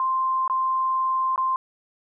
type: tone with dropouts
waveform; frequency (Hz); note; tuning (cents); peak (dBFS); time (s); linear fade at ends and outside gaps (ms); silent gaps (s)
sine; 1046.5; C6; 0; -20; 0-1.56; 1; 0.478-0.498 / 1.36-1.378
effects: none